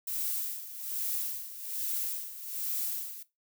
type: noise with tremolo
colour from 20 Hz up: violet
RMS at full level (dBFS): -32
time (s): 0.07-3.23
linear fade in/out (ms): 5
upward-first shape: sine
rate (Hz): 1.2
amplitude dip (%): 75
effects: noise-tail reverb RT60 0.2 s tail -17 dB re dry